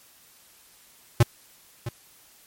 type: tone with echo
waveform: square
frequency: 117.8 Hz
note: A#2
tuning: 19 cents sharp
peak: -13 dBFS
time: 1.2-1.23 s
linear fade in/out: 5 ms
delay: 660 ms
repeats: 1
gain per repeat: -15 dB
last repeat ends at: 1.89 s
effects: white hiss -55 dBFS RMS until 2.46 s + MP3 64 kbps